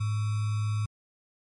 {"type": "tone with sample-and-hold", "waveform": "sine", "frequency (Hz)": 106.1, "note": "G#2", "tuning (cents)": 38, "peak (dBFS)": -25, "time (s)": [0, 0.86], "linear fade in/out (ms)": 10, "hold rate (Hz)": 1225, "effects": ["MP3 48 kbps"]}